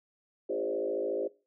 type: tone with frequency modulation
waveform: sine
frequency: 460.2 Hz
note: A#4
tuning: 22 cents flat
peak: -29 dBFS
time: 0.49-1.28 s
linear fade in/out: 10 ms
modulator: 54.1 Hz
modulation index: 2.3
effects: noise-tail reverb RT60 0.3 s tail -20 dB re dry